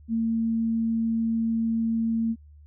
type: tone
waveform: sine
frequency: 226.7 Hz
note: A#3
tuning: 48 cents flat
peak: -22 dBFS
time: 0.08-2.36 s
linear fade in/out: 50 ms
effects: added 74 Hz sine -47 dBFS peak until 2.66 s